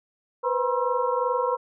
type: tone cluster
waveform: sine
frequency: 488.3 / 511 / 960 / 1061 / 1340 Hz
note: B4 / C5 / B5 / C6 / E6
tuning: -20 / -41 / -49 / +24 / +28 cents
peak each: -27 / -27 / -27 / -29 / -35 dBFS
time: 0.43-1.57 s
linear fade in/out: 20 ms
effects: none